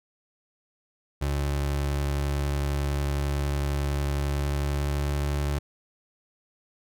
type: tone with pitch glide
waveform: 30% pulse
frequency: 71 to 72.03 Hz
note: C#2 to D2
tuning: +42 to -33 cents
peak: -22 dBFS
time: 1.21-5.59 s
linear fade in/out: 10 ms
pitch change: +25 cents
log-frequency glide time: 4.27-5.36 s
effects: none

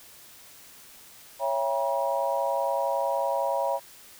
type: chord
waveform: sine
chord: C# diminished seventh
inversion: none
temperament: just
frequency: 554.4 / 665.2 / 798.3 / 957.9 Hz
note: C#5 / E5 / G5 / Bb5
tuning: 0 / +16 / +31 / +47 cents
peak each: -28 / -30 / -32 / -29 dBFS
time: 1.39-3.8 s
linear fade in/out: 50 ms
effects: white hiss -50 dBFS RMS until 4.19 s

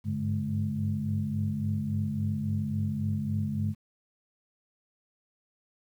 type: tone cluster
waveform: sine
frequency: 98.3 / 101.9 / 144.9 / 211.5 Hz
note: G2 / G#2 / D3 / G#3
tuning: +5 / -32 / -23 / +32 cents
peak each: -32 / -34 / -33 / -31 dBFS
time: 0.04-3.75 s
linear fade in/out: 50 ms
effects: tanh soft clip ceiling -16 dBFS + 10-bit

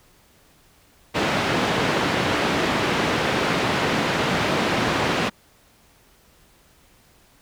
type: band-pass noise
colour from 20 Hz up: pink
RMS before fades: -22 dBFS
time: 1.14-5.3 s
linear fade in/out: 20 ms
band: 160 to 3200 Hz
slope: 12 dB/octave
effects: pink hiss -56 dBFS RMS until 7.41 s

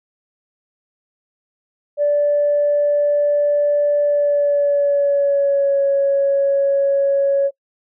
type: tone with pitch glide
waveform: sine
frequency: 583 to 555.7 Hz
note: D5 to C#5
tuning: -13 to +4 cents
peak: -12 dBFS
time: 1.97-7.51 s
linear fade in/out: 50 ms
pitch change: -83 cents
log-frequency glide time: 4.03-5.82 s
effects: noise-tail reverb RT60 0.1 s tail -23 dB re dry + tanh soft clip ceiling -8 dBFS

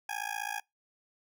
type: tone with amplitude modulation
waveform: 20% pulse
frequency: 824 Hz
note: G#5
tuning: 14 cents flat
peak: -25 dBFS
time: 0.09-0.6 s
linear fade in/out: 5 ms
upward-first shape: sine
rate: 55.5 Hz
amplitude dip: 100%
effects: noise-tail reverb RT60 0.2 s tail -26 dB re dry

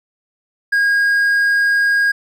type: tone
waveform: triangle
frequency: 1632 Hz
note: G#6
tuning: 31 cents flat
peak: -10 dBFS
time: 0.72-2.12 s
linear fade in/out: 10 ms
effects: none

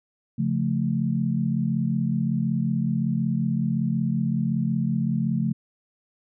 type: chord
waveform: sine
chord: Db augmented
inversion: none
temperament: equal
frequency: 138.59 / 174.61 / 220 Hz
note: Db3 / F3 / A3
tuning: 0 / 0 / 0 cents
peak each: -26 / -26 / -25 dBFS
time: 0.38-5.53 s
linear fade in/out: 10 ms
effects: none

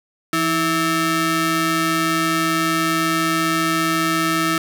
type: ring-modulated tone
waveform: sawtooth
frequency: 491.1 Hz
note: B4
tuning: 10 cents flat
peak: -10 dBFS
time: 0.33-4.58 s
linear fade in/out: 2 ms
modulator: 814 Hz
effects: none

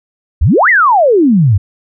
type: exponential two-way sweep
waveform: sine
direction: up then down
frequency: 58.27 to 2093 to 89.5 Hz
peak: -5 dBFS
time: 0.41-1.58 s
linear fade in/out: 10 ms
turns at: 0.69 s
effects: none

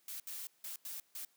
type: noise bursts at uneven times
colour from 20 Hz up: blue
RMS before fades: -44 dBFS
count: 5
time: 0.08-0.2 / 0.27-0.47 / 0.64-0.76 / 0.85-1 / 1.15-1.25 s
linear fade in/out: 2 ms
effects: white hiss -72 dBFS RMS until 1.36 s + high-pass 150 Hz 12 dB/octave

